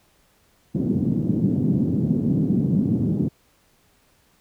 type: band-pass noise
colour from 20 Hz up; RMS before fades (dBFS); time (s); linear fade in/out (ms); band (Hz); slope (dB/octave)
white; -21; 0.74-3.29; 20; 120 to 260; 24
effects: pink hiss -61 dBFS RMS until 4.4 s